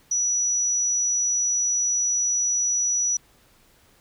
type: tone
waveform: sine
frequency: 5880 Hz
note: F#8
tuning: 12 cents flat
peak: -20 dBFS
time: 0.11-3.17 s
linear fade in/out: 5 ms
effects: pink hiss -58 dBFS RMS until 4 s